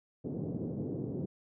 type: band-pass noise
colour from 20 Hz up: pink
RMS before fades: -37 dBFS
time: 0.24-1.26 s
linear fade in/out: 10 ms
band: 120 to 420 Hz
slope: 24 dB/octave
effects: none